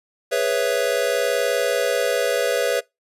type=chord; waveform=square; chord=C# minor seventh; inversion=second; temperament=equal; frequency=415.3 / 493.9 / 554.4 / 659.3 Hz; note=G#4 / B4 / C#5 / E5; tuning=0 / 0 / 0 / 0 cents; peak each=-28 / -23 / -24 / -26 dBFS; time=0.31-2.81 s; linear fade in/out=20 ms; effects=noise-tail reverb RT60 0.2 s tail -24 dB re dry + resampled to 32000 Hz